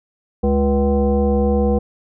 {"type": "tone with frequency modulation", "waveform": "sine", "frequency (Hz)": 207.7, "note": "G#3", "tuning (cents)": 0, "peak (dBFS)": -13, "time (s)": [0.43, 1.79], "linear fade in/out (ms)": 10, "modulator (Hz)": 278, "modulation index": 1.4, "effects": []}